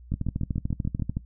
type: two click trains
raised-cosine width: 5 ms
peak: -15 / -16 dBFS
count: 15 / 7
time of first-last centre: 0.14-1.169 / 0.12-0.997 s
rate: 13.6 / 6.84 Hz
effects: noise-tail reverb RT60 0.1 s tail -18 dB re dry + added 60 Hz sine -45 dBFS peak until 1.25 s